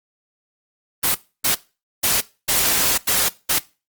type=noise bursts at uneven times; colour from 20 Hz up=white; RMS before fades=-18 dBFS; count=6; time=1.03-1.15 / 1.44-1.55 / 2.03-2.21 / 2.48-2.98 / 3.07-3.29 / 3.49-3.59 s; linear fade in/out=10 ms; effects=noise-tail reverb RT60 0.3 s tail -20 dB re dry + Opus 24 kbps